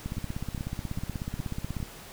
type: two click trains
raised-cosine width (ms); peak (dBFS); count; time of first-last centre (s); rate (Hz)
5; -20 / -23; 30 / 5; 0.06-1.828 / 0.17-1.803; 16.4 / 2.45
effects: pink hiss -46 dBFS RMS until 2.12 s